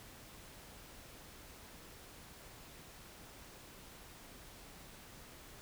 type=silence; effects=pink hiss -55 dBFS RMS until 5.61 s